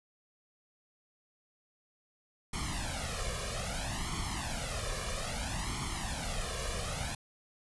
pink noise with flanger, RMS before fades -36 dBFS, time 2.53-7.15 s, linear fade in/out 5 ms, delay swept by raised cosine 0.92 to 1.75 ms, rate 0.61 Hz, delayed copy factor +0.85, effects resampled to 24000 Hz

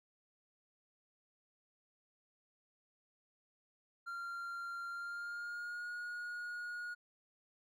triangle tone with pitch glide, 1385 to 1442.1 Hz, F6 to F#6, -15 to -45 cents, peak -39 dBFS, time 4.06-6.95 s, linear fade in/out 20 ms, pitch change +70 cents, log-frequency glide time 4.88-5.9 s, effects none

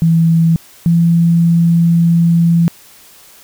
sine tone pair in turn, 164.81 / 168.56 Hz, E3 / E3, 0 / +39 cents, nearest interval unison, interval 39 cents, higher second, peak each -7 dBFS, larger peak neither, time 0.02-0.56 / 0.86-2.68 s, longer second, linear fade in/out 0 ms, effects white hiss -42 dBFS RMS until 3.43 s

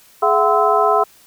sine tone cluster, 421.1 / 677 / 753 / 1030 / 1304 Hz, G#4 / E5 / F#5 / C6 / E6, +24 / +46 / +30 / -28 / -19 cents, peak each -18 dBFS, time 0.22-1.04 s, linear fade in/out 10 ms, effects white hiss -49 dBFS RMS until 1.26 s

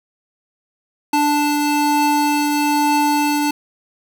square tone pair together, 293.7 / 880 Hz, D4 / A5, 0 / 0 cents, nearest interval octave + perfect fifth, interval 1900 cents, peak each -18 dBFS, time 1.13-3.51 s, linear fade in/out 5 ms, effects none

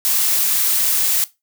blue noise, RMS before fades -17 dBFS, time 0.05-1.24 s, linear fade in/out 0 ms, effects noise-tail reverb RT60 0.2 s tail -17 dB re dry

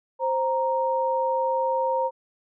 sine tone pair together, 525.1 / 933 Hz, C5 / A#5, +6 / +1 cents, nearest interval minor seventh, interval 995 cents, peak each -24 / -24 dBFS, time 0.19-2.11 s, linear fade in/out 50 ms, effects none

